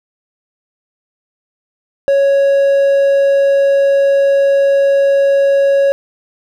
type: tone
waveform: triangle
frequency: 554.4 Hz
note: C#5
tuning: in tune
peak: -6 dBFS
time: 2.08-5.92 s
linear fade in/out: 0 ms
effects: none